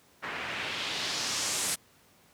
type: noise with low-pass filter sweep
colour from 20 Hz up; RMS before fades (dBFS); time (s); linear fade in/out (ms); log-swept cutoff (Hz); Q
white; -33; 0.22-1.76; 20; 1700 to 9700; 1.6
effects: pink hiss -61 dBFS RMS until 2.33 s + high-pass 100 Hz 12 dB/octave